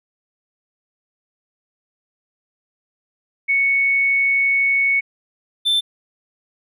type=tone pair in turn; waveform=sine / triangle; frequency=2217 / 3546 Hz; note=C#7 / A7; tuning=0 / +13 cents; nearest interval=minor sixth; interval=813 cents; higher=second; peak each=-14 / -13 dBFS; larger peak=second; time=3.48-5.01 / 5.65-5.81 s; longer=first; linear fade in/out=20 ms; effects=none